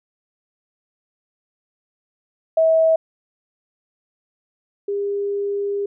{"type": "tone pair in turn", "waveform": "sine", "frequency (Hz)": [646, 403.2], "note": ["E5", "G4"], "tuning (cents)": [-35, 49], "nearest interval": "minor sixth", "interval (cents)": 816, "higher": "first", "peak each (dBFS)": [-12, -20], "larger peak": "first", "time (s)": [[2.57, 2.96], [4.88, 5.86]], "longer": "second", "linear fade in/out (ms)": 5, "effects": []}